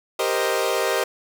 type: chord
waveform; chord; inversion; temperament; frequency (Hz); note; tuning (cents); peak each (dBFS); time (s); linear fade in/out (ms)
sawtooth; C minor seventh; second; equal; 392 / 466.2 / 523.3 / 622.3; G4 / Bb4 / C5 / Eb5; 0 / 0 / 0 / 0; -22; 0.19-1.04; 5
effects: none